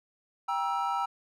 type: chord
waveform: triangle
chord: E diminished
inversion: first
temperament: just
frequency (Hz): 791.1 / 949.3 / 1318.5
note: G5 / Bb5 / E6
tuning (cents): +16 / +31 / 0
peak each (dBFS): -30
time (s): 0.48-1.06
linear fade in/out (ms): 10
effects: none